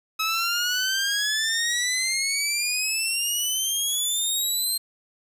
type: exponential sweep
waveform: 15% pulse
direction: up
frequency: 1283 to 4186 Hz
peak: -16 dBFS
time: 0.19-4.78 s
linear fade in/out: 10 ms
effects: resampled to 32000 Hz + 8-bit